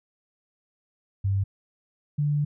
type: tone pair in turn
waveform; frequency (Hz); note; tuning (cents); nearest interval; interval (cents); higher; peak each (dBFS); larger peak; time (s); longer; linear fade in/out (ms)
sine; 98 / 146.83; G2 / D3; 0 / 0; perfect fifth; 700; second; -21; neither; 1.24-1.44 / 2.18-2.45; second; 10
effects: none